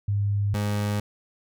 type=tone pair in turn; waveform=sine / 30% pulse; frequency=101.5 / 103.45 Hz; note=G#2 / G#2; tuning=-39 / -6 cents; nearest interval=unison; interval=33 cents; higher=second; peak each=-21 / -21 dBFS; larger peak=neither; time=0.08-0.54 / 0.54-1 s; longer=neither; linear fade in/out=5 ms; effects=none